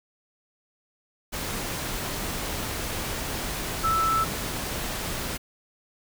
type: tone in noise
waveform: sine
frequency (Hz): 1318.5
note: E6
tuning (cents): 0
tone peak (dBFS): -21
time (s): 3.83-4.25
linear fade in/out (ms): 20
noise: pink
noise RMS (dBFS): -31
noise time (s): 1.32-5.38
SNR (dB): +7
effects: none